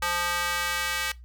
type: tone with high-pass filter sweep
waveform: square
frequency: 174.61 Hz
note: F3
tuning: in tune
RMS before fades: -28 dBFS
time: 0.02-1.12 s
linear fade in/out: 5 ms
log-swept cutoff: 1100 to 1800 Hz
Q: 1.3
effects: noise-tail reverb RT60 0.2 s tail -20 dB re dry + added 60 Hz sine -43 dBFS peak until 1.24 s